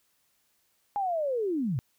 sine linear sweep, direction down, 830.6 to 110 Hz, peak -26 dBFS, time 0.96-1.79 s, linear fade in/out 0 ms, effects white hiss -71 dBFS RMS until 1.98 s

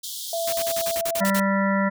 pink high-pass noise, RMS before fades -33 dBFS, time 0.03-0.96 s, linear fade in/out 10 ms, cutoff 3200 Hz, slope 96 dB/octave
sine tone, 669 Hz, E5, 25 cents sharp, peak -24 dBFS, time 0.33-1.24 s, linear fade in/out 2 ms
white noise bursts, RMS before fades -28 dBFS, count 10, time 0.47-1.4 s, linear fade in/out 5 ms, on 57 ms, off 40 ms
harmonic tone, 196 Hz, G3, in tune, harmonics 1 / 3 / 5 / 7 / 9 / 10, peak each -21 / -26 / -28 / -29 / -31 / -31 dBFS, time 1.2-1.9 s, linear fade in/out 20 ms
effects none

